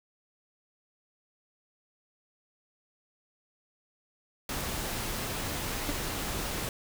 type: noise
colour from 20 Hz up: pink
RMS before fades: -34 dBFS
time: 4.49-6.69 s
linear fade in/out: 2 ms
type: tone with exponential decay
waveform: 35% pulse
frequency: 291.4 Hz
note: D4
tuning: 13 cents flat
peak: -24 dBFS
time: 5.89-5.97 s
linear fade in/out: 0 ms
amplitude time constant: 17 ms
effects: none